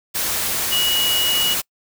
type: tone in noise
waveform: sine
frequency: 2913 Hz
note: F#7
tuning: 28 cents flat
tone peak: -18 dBFS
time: 0.71-1.55 s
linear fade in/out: 20 ms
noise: white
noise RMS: -22 dBFS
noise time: 0.14-1.62 s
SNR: +1 dB
effects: noise-tail reverb RT60 0.1 s tail -26 dB re dry